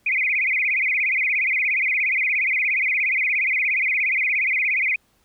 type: tone with vibrato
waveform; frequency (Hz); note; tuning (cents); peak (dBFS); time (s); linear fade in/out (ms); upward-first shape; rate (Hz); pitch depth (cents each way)
sine; 2253; C#7; +28; -18; 0.06-4.96; 5; sine; 17; 190
effects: pink hiss -63 dBFS RMS until 5.24 s